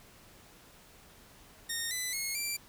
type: tone with pitch steps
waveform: 10% pulse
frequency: 1846 / 2001 / 2170 / 2353 Hz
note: A#6 / B6 / C#7 / D7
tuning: -17 / +22 / -37 / +3 cents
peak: -24 dBFS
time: 1.69-2.57 s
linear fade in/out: 10 ms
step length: 220 ms
effects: pink hiss -57 dBFS RMS until 2.68 s